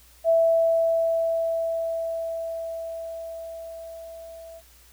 sine tone with level ramp, 660 Hz, E5, 2 cents sharp, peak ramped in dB -15 to -40 dBFS, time 0.24-4.62 s, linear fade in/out 50 ms, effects added 60 Hz sine -55 dBFS peak until 4.92 s + white hiss -55 dBFS RMS until 4.92 s

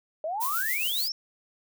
sine exponential sweep, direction up, 600 to 5588 Hz, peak -28 dBFS, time 0.24-1.12 s, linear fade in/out 2 ms
violet noise with tremolo, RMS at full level -29 dBFS, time 0.4-1.09 s, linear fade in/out 20 ms, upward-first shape triangle, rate 7.1 Hz, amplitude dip 40%
effects none

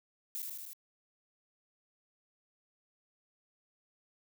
violet noise with echo, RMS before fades -39 dBFS, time 0.35-0.42 s, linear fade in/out 0 ms, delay 78 ms, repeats 4, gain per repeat -2 dB, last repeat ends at 0.732 s, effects none

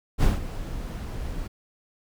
brown noise with ADSR envelope, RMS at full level -18 dBFS, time 0.18-1.48 s, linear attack 47 ms, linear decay 160 ms, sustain -14 dB, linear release 15 ms, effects none

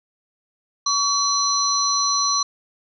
sine tone cluster, 1132 / 4100 / 5900 Hz, C#6 / C8 / F#8, +36 / -36 / -6 cents, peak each -22 dBFS, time 0.86-2.43 s, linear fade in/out 5 ms, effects none

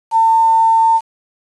sine tone with quantisation, 901 Hz, A5, 41 cents sharp, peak -8 dBFS, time 0.11-1.01 s, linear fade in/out 50 ms, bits 6, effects resampled to 24000 Hz

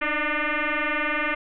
sine tone with frequency modulation, 310.7 Hz, D#4, 2 cents flat, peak -22 dBFS, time 0.01-1.35 s, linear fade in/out 10 ms, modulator 300 Hz, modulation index 7.7, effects none

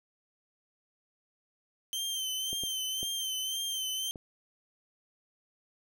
sawtooth tone with vibrato, 3114 Hz, G7, 12 cents flat, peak -29 dBFS, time 1.93-4.11 s, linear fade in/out 0 ms, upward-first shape sine, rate 1.9 Hz, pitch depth 45 cents each way
clicks, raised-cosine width 2 ms, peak -29 dBFS, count 4, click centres 2.53 / 2.636 / 3.03 / 4.158 s
effects none

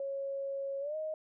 sine tone with pitch glide, 550 to 624.5 Hz, C#5 to D#5, -14 to +6 cents, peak -34 dBFS, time 0-1.14 s, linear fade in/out 2 ms, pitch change +220 cents, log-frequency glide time 0.8-0.96 s, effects none

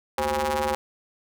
sawtooth ring-modulated tone, 147.6 Hz, D3, 9 cents sharp, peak -16 dBFS, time 0.18-0.75 s, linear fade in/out 0 ms, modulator 673 Hz, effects none

